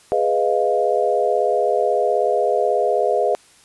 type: chord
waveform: sine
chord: F half-diminished seventh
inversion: first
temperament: equal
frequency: 415.3 / 493.9 / 622.3 / 698.5 Hz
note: Ab4 / Cb5 / Eb5 / F5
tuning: 0 / 0 / 0 / 0 cents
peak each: -21 dBFS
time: 0.12-3.35 s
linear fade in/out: 0 ms
effects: white hiss -51 dBFS RMS until 3.64 s + resampled to 24000 Hz